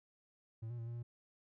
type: tone with pitch steps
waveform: triangle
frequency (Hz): 112.8 / 119.9 / 115.2 / 118.1 / 118.8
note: A2 / A#2 / A#2 / A#2 / A#2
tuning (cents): +44 / +49 / -20 / +23 / +33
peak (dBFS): -39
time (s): 0.62-1.03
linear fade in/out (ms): 10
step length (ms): 82
effects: none